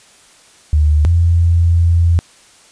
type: tone pair in turn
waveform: sine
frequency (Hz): 75.6 / 84.86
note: D#2 / F2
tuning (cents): -49 / -49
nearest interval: major second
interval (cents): 200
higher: second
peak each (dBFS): -8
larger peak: neither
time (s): 0.73-1.05 / 1.05-2.19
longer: second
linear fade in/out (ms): 0
effects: white hiss -46 dBFS RMS until 2.71 s + resampled to 22050 Hz